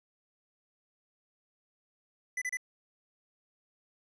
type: tone bursts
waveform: square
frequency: 2000 Hz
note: B6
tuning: 21 cents sharp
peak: -32 dBFS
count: 3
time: 2.37-2.571 s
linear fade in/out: 5 ms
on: 47 ms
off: 30 ms
effects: resampled to 22050 Hz + 11-bit

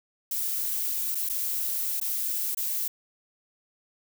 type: noise with dropouts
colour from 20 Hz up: violet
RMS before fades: -29 dBFS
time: 0.31-2.88 s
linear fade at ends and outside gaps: 5 ms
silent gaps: 1.148-1.152 / 1.29-1.296 / 2.001-2.013 / 2.548-2.571 s
effects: none

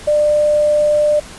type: tone with quantisation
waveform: sine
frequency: 597 Hz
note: D5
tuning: 28 cents sharp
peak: -10 dBFS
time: 0.07-1.2 s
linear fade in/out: 10 ms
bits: 6
effects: pink hiss -35 dBFS RMS until 1.38 s + resampled to 24000 Hz

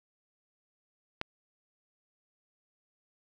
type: click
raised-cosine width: 0.3 ms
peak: -16 dBFS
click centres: 1.214 s
effects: none

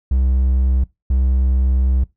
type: tone pair in turn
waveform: triangle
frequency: 64.6 / 64.6 Hz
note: C2 / C2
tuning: -21 / -21 cents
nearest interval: unison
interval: 0 cents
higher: neither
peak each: -11 dBFS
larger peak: neither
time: 0.11-0.84 / 1.1-2.04 s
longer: second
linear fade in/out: 5 ms
effects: noise-tail reverb RT60 0.2 s tail -21 dB re dry

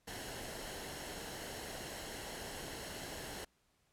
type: noise with comb filter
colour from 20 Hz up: pink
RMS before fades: -45 dBFS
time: 0.07-3.45 s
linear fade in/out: 10 ms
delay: 0.83 ms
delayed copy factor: -0.5
effects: pink hiss -75 dBFS RMS until 3.92 s + low-pass 12000 Hz 12 dB/octave

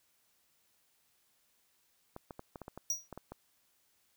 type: clicks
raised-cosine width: 1 ms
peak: -30 dBFS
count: 10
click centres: 2.164 / 2.308 / 2.394 / 2.558 / 2.617 / 2.681 / 2.776 / 3.127 / 3.176 / 3.32 s
type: tone with exponential decay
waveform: square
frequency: 5770 Hz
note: F#8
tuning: 44 cents flat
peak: -28 dBFS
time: 2.9-3.08 s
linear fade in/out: 2 ms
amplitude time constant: 37 ms
effects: white hiss -73 dBFS RMS until 4.16 s

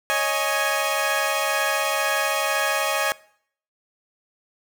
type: chord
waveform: 15% pulse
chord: C# suspended second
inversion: none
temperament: equal with one note detuned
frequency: 554.4 / 626.9 / 830.6 Hz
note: C#5 / D#5 / G#5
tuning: 0 / +13 / 0 cents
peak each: -19 dBFS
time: 0.1-3.12 s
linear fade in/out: 0 ms
effects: noise-tail reverb RT60 0.6 s tail -21 dB re dry

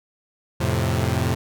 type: chord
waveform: sawtooth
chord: F major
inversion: none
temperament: equal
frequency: 87.31 / 110 / 130.81 Hz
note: F2 / A2 / C3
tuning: 0 / 0 / 0 cents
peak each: -20 dBFS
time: 0.6-1.35 s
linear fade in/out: 10 ms
effects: none

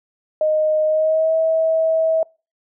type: tone with pitch glide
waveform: sine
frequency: 619 to 644.9 Hz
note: D#5 to E5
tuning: -9 to -38 cents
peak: -14 dBFS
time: 0.41-2.23 s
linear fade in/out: 2 ms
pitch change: +71 cents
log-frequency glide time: 0.86-1.34 s
effects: noise-tail reverb RT60 0.3 s tail -25 dB re dry

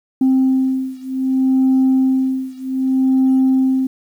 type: beating tone pair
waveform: sine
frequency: 262.2 / 262.84 Hz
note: C4 / C4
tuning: +4 / +8 cents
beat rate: 0.64 Hz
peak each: -14 / -15 dBFS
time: 0.21-3.87 s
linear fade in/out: 5 ms
effects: tanh soft clip ceiling -8 dBFS + 8-bit

